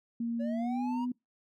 sine tone with pitch glide, 233.1 to 248.4 Hz, A#3 to B3, 0 to +10 cents, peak -30 dBFS, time 0.2-1.12 s, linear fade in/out 5 ms, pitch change +110 cents, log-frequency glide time 0.58-0.82 s
triangle linear sweep, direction up, 554.4 to 968 Hz, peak -35 dBFS, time 0.39-1.06 s, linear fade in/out 20 ms
effects noise-tail reverb RT60 0.2 s tail -25 dB re dry

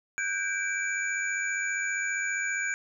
sine tone cluster, 1508 / 1603 / 2320 / 6800 Hz, F#6 / G6 / D7 / G#8, +32 / +38 / -22 / +40 cents, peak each -35 / -31 / -32 / -37 dBFS, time 0.18-2.74 s, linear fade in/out 0 ms, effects none

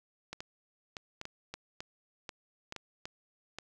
clicks, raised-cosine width 0.2 ms, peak -23 dBFS, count 12, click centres 0.33 / 0.405 / 0.968 / 1.214 / 1.254 / 1.54 / 1.805 / 2.292 / 2.724 / 2.763 / 3.055 / 3.586 s, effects none

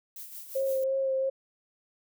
violet noise with tremolo, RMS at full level -41 dBFS, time 0.16-0.84 s, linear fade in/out 2 ms, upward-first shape sine, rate 5.8 Hz, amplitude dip 55%
sine tone with vibrato, 534 Hz, C5, 35 cents sharp, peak -25 dBFS, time 0.55-1.3 s, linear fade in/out 10 ms, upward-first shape sine, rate 2.9 Hz, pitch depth 17 cents each way
effects none

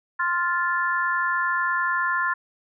sine chord, F major, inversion second, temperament just, 1047.7 / 1396.9 / 1746.1 Hz, C6 / F6 / A6, +2 / 0 / -14 cents, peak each -25 / -26 / -25 dBFS, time 0.19-2.34 s, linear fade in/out 10 ms, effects none

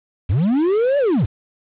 triangle linear two-way sweep, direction up then down, 75 to 587.3 to 75 Hz, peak -12 dBFS, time 0.29-1.26 s, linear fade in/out 10 ms, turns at 0.98 s, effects resampled to 8000 Hz + 7-bit

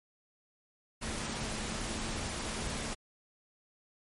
sine tone in noise, 220 Hz, A3, in tune, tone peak -45 dBFS, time 1.01-2.95 s, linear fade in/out 20 ms, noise pink, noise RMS -37 dBFS, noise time 1.01-2.95 s, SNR -11 dB, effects MP3 48 kbps

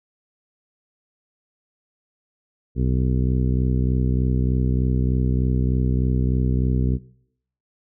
harmonic tone, 63.3 Hz, B1, 43 cents sharp, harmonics 1 / 2 / 3 / 4 / 5 / 6 / 7, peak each -21 / -22 / -27 / -28 / -36 / -33 / -36 dBFS, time 2.75-6.99 s, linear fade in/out 50 ms, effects noise-tail reverb RT60 0.7 s tail -20 dB re dry

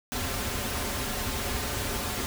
pink noise with comb filter, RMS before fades -31 dBFS, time 0.12-2.26 s, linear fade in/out 0 ms, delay 6.2 ms, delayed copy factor -0.65, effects none

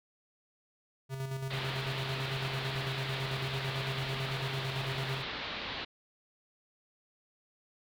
square tone with tremolo, 133.8 Hz, C3, 39 cents sharp, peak -34 dBFS, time 1.09-5.24 s, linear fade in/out 50 ms, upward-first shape square, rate 9 Hz, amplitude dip 45%
white low-pass noise, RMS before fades -39 dBFS, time 1.5-5.85 s, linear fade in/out 10 ms, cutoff 4200 Hz, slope 48 dB/octave
effects none

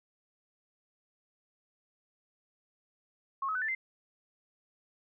sine tone with pitch steps, 1088 / 1279 / 1503.5 / 1767.5 / 2078 Hz, C#6 / D#6 / F#6 / A6 / C7, -33 / +47 / +27 / +7 / -12 cents, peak -30 dBFS, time 3.42-3.75 s, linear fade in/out 5 ms, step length 66 ms, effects none

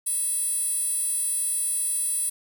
10% pulse tone with high-pass filter, 659.3 Hz, E5, in tune, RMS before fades -26 dBFS, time 0.06-2.3 s, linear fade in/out 10 ms, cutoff 10000 Hz, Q 4.9, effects none

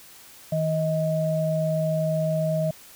sine tone pair together, 159.3 / 630.8 Hz, D#3 / D#5, +41 / +24 cents, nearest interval 2 octaves, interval 2383 cents, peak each -24 dBFS, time 0.52-2.71 s, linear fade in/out 5 ms, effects white hiss -48 dBFS RMS until 2.95 s

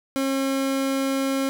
30% pulse tone, 270 Hz, C#4, 45 cents flat, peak -19 dBFS, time 0.16-1.49 s, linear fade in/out 0 ms, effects none

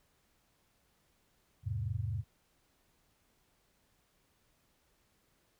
sine chord, E augmented, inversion none, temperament equal with one note detuned, 82.41 / 103.83 / 128.27 Hz, E2 / G#2 / B#2, 0 / 0 / -34 cents, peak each -40 / -35 / -39 dBFS, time 1.63-2.24 s, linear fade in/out 50 ms, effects pink hiss -73 dBFS RMS until 5.59 s

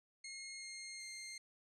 15% pulse tone with pitch steps, 2150 / 2130 / 2111 Hz, C7 / C7 / C7, +47 / +30 / +15 cents, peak -40 dBFS, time 0.24-1.38 s, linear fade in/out 5 ms, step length 380 ms, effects resampled to 22050 Hz

